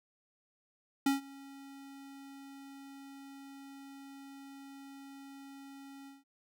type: tone with ADSR envelope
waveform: square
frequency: 275.3 Hz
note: C#4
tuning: 12 cents flat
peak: -25 dBFS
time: 1.06-6.24 s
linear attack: 5 ms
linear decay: 140 ms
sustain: -24 dB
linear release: 170 ms
effects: none